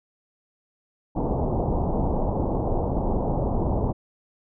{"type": "low-pass noise", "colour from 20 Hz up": "pink", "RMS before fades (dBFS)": -24, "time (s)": [1.15, 3.93], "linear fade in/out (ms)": 20, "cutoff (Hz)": 910, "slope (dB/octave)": 48, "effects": []}